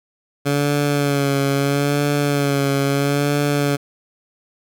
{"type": "tone with vibrato", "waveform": "15% pulse", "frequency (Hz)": 141.9, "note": "C#3", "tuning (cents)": 41, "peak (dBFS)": -10, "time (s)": [0.45, 3.77], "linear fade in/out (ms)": 20, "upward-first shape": "sine", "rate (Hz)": 0.76, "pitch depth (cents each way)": 37, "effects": []}